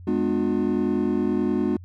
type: chord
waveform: triangle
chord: G# diminished seventh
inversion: none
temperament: just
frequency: 207.7 / 249.2 / 299 / 358.8 Hz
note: G#3 / B3 / D4 / F4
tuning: 0 / +16 / +31 / +47 cents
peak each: -24 dBFS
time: 0.07-1.77 s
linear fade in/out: 5 ms
effects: added 89 Hz sine -39 dBFS peak until 1.84 s